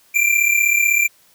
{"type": "tone pair together", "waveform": "square", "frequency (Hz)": [2349, 2385], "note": ["D7", "D7"], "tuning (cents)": [0, 26], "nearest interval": "unison", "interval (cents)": 26, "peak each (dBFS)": -17, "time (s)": [0.14, 1.08], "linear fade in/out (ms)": 20, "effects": ["white hiss -54 dBFS RMS until 1.34 s"]}